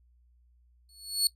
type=tone with exponential growth; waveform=25% pulse; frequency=4399 Hz; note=C#8; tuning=14 cents flat; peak=-15 dBFS; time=0.89-1.27 s; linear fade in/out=1 ms; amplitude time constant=81 ms; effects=noise-tail reverb RT60 0.1 s tail -18 dB re dry + added 60 Hz sine -60 dBFS peak until 1.35 s